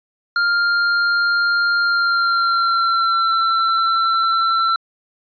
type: tone with pitch glide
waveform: square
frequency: 1400 to 1344.5 Hz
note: F6 to E6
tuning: +4 to +34 cents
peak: -15 dBFS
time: 0.36-4.76 s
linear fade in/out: 2 ms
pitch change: -70 cents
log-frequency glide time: 1.8-3.32 s
effects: resampled to 11025 Hz